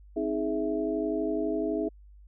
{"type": "tone cluster", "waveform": "sine", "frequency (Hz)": [264.5, 316.5, 417.7, 658], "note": ["C4", "D#4", "G#4", "E5"], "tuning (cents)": [19, 30, 10, -3], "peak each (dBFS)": [-34, -30, -31, -34], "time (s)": [0.16, 1.89], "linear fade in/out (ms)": 10, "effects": ["added 50 Hz sine -49 dBFS peak until 2.27 s"]}